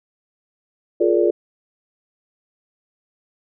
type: chord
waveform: sine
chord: Bb dominant seventh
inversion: second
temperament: just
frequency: 349.6 / 419.5 / 466.2 / 582.7 Hz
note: F4 / Ab4 / Bb4 / D5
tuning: +2 / +17 / 0 / -14 cents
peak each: -17 / -19 / -21 / -21 dBFS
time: 1-1.31 s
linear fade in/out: 10 ms
effects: none